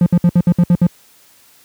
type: tone bursts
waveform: triangle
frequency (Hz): 174.61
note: F3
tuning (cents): 0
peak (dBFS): -5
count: 8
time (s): 0.01-0.867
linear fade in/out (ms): 2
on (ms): 52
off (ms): 63
effects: white hiss -49 dBFS RMS until 1.64 s + high-pass 60 Hz 12 dB/octave